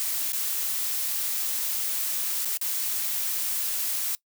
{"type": "noise with dropouts", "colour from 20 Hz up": "blue", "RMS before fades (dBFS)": -28, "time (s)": [0, 4.15], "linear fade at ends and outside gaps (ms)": 0, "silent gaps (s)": [[0.321, 0.332], [2.448, 2.455], [2.572, 2.613]], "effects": ["noise-tail reverb RT60 0.1 s tail -21 dB re dry"]}